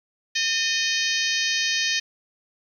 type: harmonic tone with a mistuned harmonic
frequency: 622.3 Hz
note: D#5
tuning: in tune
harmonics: 3 / 4 / 5 / 6 / 7 / 8 / 9 / 10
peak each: -27 / -28 / -29 / -30 / -30 / -31 / -32 / -32 dBFS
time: 0.35-2 s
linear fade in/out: 10 ms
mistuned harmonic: 3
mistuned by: -49 cents
effects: 9-bit